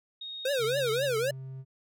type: tone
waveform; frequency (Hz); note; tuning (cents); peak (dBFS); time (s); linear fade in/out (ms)
sine; 3729; A#7; 0; -37; 0.21-1.09; 5
type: tone with vibrato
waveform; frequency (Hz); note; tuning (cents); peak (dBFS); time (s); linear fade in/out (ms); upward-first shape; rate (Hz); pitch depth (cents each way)
square; 500; B4; +21; -27; 0.45-1.31; 5; triangle; 3.8; 280
type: tone with pitch glide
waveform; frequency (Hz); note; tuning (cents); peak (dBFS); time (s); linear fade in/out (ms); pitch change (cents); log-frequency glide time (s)
triangle; 135.2 to 132.42; C#3 to C3; -43 to +21; -36; 0.58-1.65; 50; -36; 0.95-1.25
effects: none